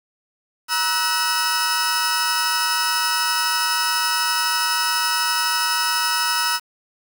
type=tone cluster; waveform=sawtooth; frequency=954 / 1297 / 1487 / 5200 Hz; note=A#5 / E6 / F#6 / E8; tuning=+40 / -28 / +8 / -24 cents; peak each=-21 dBFS; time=0.68-6.6 s; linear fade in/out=50 ms; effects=7-bit